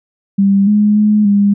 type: tone with pitch steps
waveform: sine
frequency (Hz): 197.5 / 209 / 211 / 202.1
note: G3 / G#3 / G#3 / G#3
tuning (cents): +13 / +11 / +28 / -47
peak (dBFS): -7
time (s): 0.38-1.54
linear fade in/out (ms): 10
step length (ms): 290
effects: none